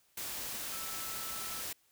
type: tone in noise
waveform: sine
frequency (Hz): 1318.5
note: E6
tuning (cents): 0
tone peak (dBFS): -48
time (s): 0.72-1.61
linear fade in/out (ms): 5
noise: white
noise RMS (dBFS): -40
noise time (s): 0.17-1.73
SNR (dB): -11
effects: white hiss -70 dBFS RMS until 1.91 s